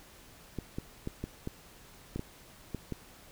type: clicks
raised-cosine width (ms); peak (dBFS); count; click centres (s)
3; -22; 9; 0.587 / 0.785 / 1.074 / 1.24 / 1.474 / 2.16 / 2.194 / 2.747 / 2.923
effects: pink hiss -55 dBFS RMS until 3.31 s